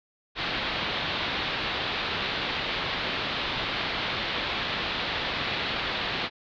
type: low-pass noise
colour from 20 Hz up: white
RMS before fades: -30 dBFS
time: 0.35-6.3 s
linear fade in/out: 50 ms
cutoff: 4100 Hz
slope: 48 dB/octave
effects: none